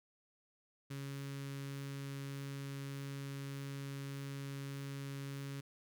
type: tone with notch filter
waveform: sawtooth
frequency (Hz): 138.59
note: C#3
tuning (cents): 0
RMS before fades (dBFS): -44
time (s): 0.9-5.61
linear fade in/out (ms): 10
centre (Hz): 730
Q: 0.85
effects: none